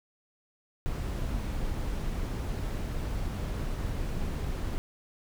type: noise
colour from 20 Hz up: brown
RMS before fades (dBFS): -32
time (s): 0.86-4.78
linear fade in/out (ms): 0
effects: none